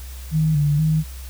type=tone with vibrato; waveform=sine; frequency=151.5 Hz; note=D#3; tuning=46 cents flat; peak=-15 dBFS; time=0.31-1.04 s; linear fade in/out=50 ms; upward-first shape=square; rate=2.1 Hz; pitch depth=59 cents each way; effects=added 64 Hz sine -32 dBFS peak until 1.29 s + white hiss -43 dBFS RMS until 1.29 s